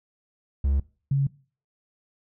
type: tone pair in turn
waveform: triangle / sine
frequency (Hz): 69.3 / 138.26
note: C#2 / C#3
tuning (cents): 0 / -4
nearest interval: octave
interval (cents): 1196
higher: second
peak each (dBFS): -18 / -19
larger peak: first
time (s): 0.64-0.8 / 1.11-1.27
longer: neither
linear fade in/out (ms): 5
effects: noise-tail reverb RT60 0.4 s tail -21 dB re dry